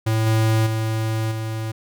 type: tone with level steps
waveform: square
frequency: 110.8 Hz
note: A2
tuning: 13 cents sharp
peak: -18 / -16 / -21 / -25 dBFS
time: 0.06-1.72 s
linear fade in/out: 10 ms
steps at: 0.26 / 0.66 / 1.31 s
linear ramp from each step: 10 ms
effects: none